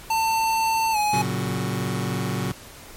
square tone with pitch glide, 895 to 839.9 Hz, A5 to G#5, +29 to +19 cents, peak -20 dBFS, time 0.1-1.22 s, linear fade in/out 5 ms, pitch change -110 cents, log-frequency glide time 0.92-0.97 s
sawtooth chord, F# major, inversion first, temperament just, 115.62 / 138.75 / 185 Hz, A#2 / C#3 / F#3, -14 / +2 / 0 cents, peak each -24 dBFS, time 1.13-2.52 s, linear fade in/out 5 ms
effects pink hiss -43 dBFS RMS until 2.96 s + MP3 64 kbps

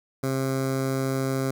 15% pulse tone with notch filter, 133.5 Hz, C3, 35 cents sharp, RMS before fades -26 dBFS, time 0.23-1.51 s, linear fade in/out 5 ms, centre 2900 Hz, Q 1.1, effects none

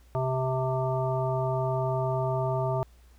harmonic tone with a mistuned harmonic, 130.6 Hz, C3, 3 cents flat, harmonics 1 / 3 / 5 / 7 / 9, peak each -28 / -33 / -30 / -34 / -38 dBFS, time 0.15-2.83 s, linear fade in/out 0 ms, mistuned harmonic 7, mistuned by -19 cents, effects added 60 Hz sine -53 dBFS peak until 3.18 s + pink hiss -64 dBFS RMS until 3.18 s

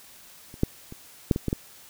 clicks, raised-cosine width 3 ms, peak -30 / -7 / -26 / -6 / -14 / -12 / -11 dBFS, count 7, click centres 0.541 / 0.634 / 0.924 / 1.312 / 1.361 / 1.483 / 1.529 s, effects white hiss -50 dBFS RMS until 1.89 s

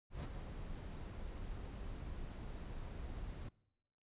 brown noise with ADSR envelope, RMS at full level -39 dBFS, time 0.1-3.49 s, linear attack 140 ms, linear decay 21 ms, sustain -7 dB, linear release 6 ms, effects noise-tail reverb RT60 0.9 s tail -23 dB re dry + resampled to 8000 Hz

